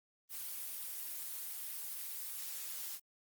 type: noise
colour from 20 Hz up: blue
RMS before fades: -43 dBFS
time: 0.29-3 s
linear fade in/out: 50 ms
effects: Opus 32 kbps